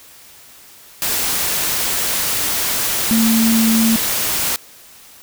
sine tone in noise, 225.3 Hz, A3, 41 cents sharp, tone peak -12 dBFS, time 3.11-3.96 s, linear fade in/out 0 ms, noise white, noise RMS -19 dBFS, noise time 1.02-4.56 s, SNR +4 dB, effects white hiss -43 dBFS RMS until 5.22 s

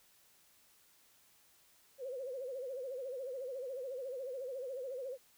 sine tone with vibrato, 519 Hz, C5, 14 cents flat, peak -39 dBFS, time 1.98-5.18 s, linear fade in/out 50 ms, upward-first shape sine, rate 14 Hz, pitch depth 110 cents each way, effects white hiss -67 dBFS RMS until 5.37 s

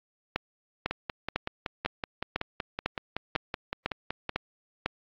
two click trains, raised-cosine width 0.3 ms, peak -10 / -14 dBFS, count 10 / 19, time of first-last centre 0.36-4.86 / 0.91-4.293 s, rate 2 / 5.32 Hz, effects low-pass 4000 Hz 12 dB/octave + AAC 48 kbps

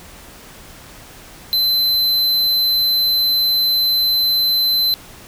square tone, 4060 Hz, B7, 47 cents sharp, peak -14 dBFS, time 1.53-4.94 s, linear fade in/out 0 ms, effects pink hiss -40 dBFS RMS until 5.27 s

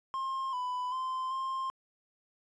triangle tone with pitch steps, 1064 / 997 / 1037 / 1057 Hz, C6 / B5 / C6 / C6, +29 / +16 / -16 / +17 cents, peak -30 dBFS, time 0.14-1.7 s, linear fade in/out 0 ms, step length 390 ms, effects resampled to 22050 Hz

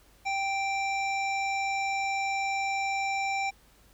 harmonic tone, 784 Hz, G5, in tune, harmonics 1 / 3 / 5 / 7 / 9, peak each -29 / -31 / -46 / -44 / -45 dBFS, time 0.25-3.51 s, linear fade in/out 20 ms, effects added 50 Hz sine -61 dBFS peak until 3.93 s + pink hiss -61 dBFS RMS until 3.93 s

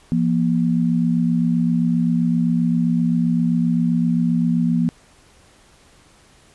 sine tone pair together, 170.65 / 238.3 Hz, F3 / A#3, -40 / +38 cents, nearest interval tritone, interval 578 cents, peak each -18 dBFS, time 0.12-4.89 s, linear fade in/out 0 ms, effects pink hiss -52 dBFS RMS until 6.54 s + resampled to 24000 Hz

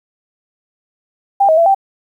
sine tone with pitch steps, 794 / 635 / 671 / 781 Hz, G5 / D#5 / E5 / G5, +22 / +35 / +31 / -7 cents, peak -7 dBFS, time 1.4-1.748 s, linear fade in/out 10 ms, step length 87 ms, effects 8-bit

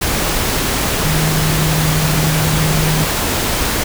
sine tone in noise, 155.56 Hz, D#3, in tune, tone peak -15 dBFS, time 1.04-3.05 s, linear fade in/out 10 ms, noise pink, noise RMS -17 dBFS, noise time 0.01-3.84 s, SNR -1 dB, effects none

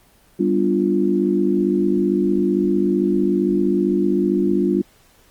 sine chord, G dominant seventh, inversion none, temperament equal, 196 / 246.9 / 293.7 / 349.2 Hz, G3 / B3 / D4 / F4, 0 / 0 / 0 / 0 cents, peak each -20 / -25 / -21 / -19 dBFS, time 0.39-4.82 s, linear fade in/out 10 ms, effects pink hiss -54 dBFS RMS until 5.3 s + Opus 24 kbps

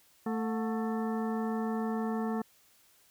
harmonic tone with a mistuned harmonic, 221.7 Hz, A3, 13 cents sharp, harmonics 1 / 2 / 3 / 4 / 5 / 6 / 8, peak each -31 / -37 / -41 / -43 / -45 / -47 / -49 dBFS, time 0.26-2.42 s, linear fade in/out 5 ms, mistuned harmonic 3, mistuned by +150 cents, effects white hiss -64 dBFS RMS until 3.1 s

